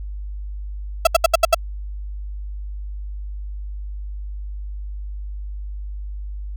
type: tone bursts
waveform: 35% pulse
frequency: 662 Hz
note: E5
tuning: 7 cents sharp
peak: -7 dBFS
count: 6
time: 1.05-1.546 s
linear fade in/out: 5 ms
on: 21 ms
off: 74 ms
effects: added 50 Hz sine -27 dBFS peak until 6.56 s